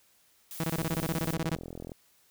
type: noise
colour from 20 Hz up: blue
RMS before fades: -42 dBFS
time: 0.51-1.34 s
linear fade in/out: 0 ms
type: tone bursts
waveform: sawtooth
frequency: 162.6 Hz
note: E3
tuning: 23 cents flat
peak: -24 dBFS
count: 16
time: 0.6-1.551 s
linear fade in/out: 0 ms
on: 36 ms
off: 25 ms
type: click train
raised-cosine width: 2 ms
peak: -27 dBFS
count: 50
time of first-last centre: 0.76-1.918 s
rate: 42.3 Hz
effects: white hiss -65 dBFS RMS until 2.3 s